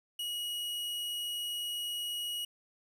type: tone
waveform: 45% pulse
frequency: 2903 Hz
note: F#7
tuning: 34 cents flat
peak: -34 dBFS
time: 0.19-2.45 s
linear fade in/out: 5 ms
effects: none